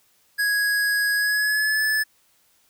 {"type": "tone with pitch glide", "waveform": "square", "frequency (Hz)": [1661.2, 1733.7], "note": ["G#6", "A6"], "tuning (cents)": [0, -26], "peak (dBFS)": -20, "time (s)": [0.38, 2.04], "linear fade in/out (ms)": 20, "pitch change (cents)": 74, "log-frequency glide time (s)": [1.15, 1.82], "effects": ["white hiss -62 dBFS RMS until 2.69 s"]}